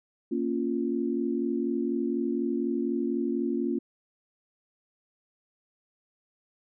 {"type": "chord", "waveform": "sine", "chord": "Bb minor", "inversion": "none", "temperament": "equal", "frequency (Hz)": [233.1, 277.2, 349.2], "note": ["Bb3", "Db4", "F4"], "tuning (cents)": [0, 0, 0], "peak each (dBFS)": -30, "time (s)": [0.31, 3.79], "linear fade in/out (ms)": 10, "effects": []}